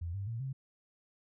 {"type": "tone with pitch steps", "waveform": "sine", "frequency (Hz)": [85.1, 98.89, 114.91, 133.54], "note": ["F2", "G2", "A#2", "C3"], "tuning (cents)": [-44, 16, -24, 36], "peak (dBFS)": -35, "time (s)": [0.01, 0.53], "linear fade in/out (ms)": 10, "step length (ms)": 130, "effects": []}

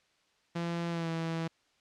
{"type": "tone with pitch glide", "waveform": "sawtooth", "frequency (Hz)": [170, 164.21], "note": ["F3", "E3"], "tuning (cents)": [-46, -6], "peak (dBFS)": -28, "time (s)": [0.55, 1.48], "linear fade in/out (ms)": 10, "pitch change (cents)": -60, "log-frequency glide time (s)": [0.9, 1.09], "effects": ["white hiss -70 dBFS RMS until 1.8 s", "low-pass 5000 Hz 12 dB/octave"]}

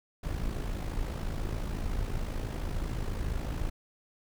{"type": "noise with amplitude modulation", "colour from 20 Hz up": "brown", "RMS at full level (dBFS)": -30, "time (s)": [0.23, 3.7], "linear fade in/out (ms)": 10, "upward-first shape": "sine", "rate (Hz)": 54.1, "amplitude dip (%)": 60, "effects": []}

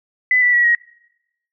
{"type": "tone with pitch steps", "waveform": "sine", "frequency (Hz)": [2004, 1966.2, 1929, 1892.6], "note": ["B6", "B6", "B6", "A#6"], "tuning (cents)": [25, -8, -41, 26], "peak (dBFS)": -11, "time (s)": [0.31, 0.75], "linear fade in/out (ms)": 2, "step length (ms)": 110, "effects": ["noise-tail reverb RT60 0.9 s tail -25 dB re dry"]}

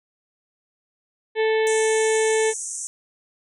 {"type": "harmonic tone", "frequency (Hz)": 440, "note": "A4", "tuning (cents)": 0, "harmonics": [1, 2, 4, 5, 6, 7, 8, 9], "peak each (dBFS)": [-18, -29, -29, -31, -38, -39, -39, -42], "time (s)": [1.35, 2.54], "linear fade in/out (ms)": 50}
{"type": "band-pass noise", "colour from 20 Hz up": "pink", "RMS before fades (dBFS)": -31, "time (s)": [1.67, 2.87], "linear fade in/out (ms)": 0, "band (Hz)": [6000, 9500], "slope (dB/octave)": 96}
{"effects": []}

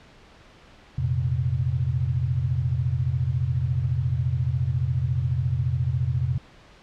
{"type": "chord", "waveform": "sine", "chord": "F suspended fourth", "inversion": "none", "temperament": "equal", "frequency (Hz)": [87.31, 116.54, 130.81], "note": ["F2", "Bb2", "C3"], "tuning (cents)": [0, 0, 0], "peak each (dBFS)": [-27, -27, -24], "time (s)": [0.98, 6.38], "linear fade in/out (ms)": 5, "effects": ["pink hiss -51 dBFS RMS until 6.82 s", "low-pass 4000 Hz 12 dB/octave"]}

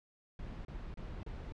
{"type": "noise bursts", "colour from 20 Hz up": "brown", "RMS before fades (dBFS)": -44, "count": 4, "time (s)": [0.39, 1.523], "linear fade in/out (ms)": 2, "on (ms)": 260, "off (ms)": 31, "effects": ["low-pass 4000 Hz 12 dB/octave"]}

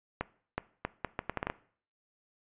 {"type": "accelerating click train", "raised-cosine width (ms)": 0.5, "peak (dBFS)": -16, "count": 10, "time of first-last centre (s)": [0.21, 1.5], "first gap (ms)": 370, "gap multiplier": 0.73, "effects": ["noise-tail reverb RT60 0.5 s tail -19 dB re dry", "resampled to 8000 Hz"]}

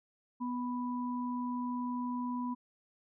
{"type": "tone pair together", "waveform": "sine", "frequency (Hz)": [246.9, 987.8], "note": ["B3", "B5"], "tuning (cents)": [0, 0], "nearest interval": "2 octaves", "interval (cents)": 2400, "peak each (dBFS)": [-34, -39], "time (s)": [0.4, 2.55], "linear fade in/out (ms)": 20, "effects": []}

